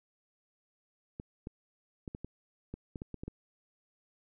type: clicks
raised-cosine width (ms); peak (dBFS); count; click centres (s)
3; -27; 11; 1.199 / 1.471 / 2.078 / 2.149 / 2.246 / 2.74 / 2.958 / 3.019 / 3.143 / 3.235 / 3.28
effects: none